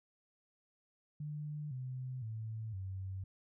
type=tone with pitch steps; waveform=sine; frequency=149.4 / 128.57 / 110.64 / 95.21 Hz; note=D3 / C3 / A2 / G2; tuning=+30 / -30 / +10 / -50 cents; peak=-39 dBFS; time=1.2-3.24 s; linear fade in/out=5 ms; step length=510 ms; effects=none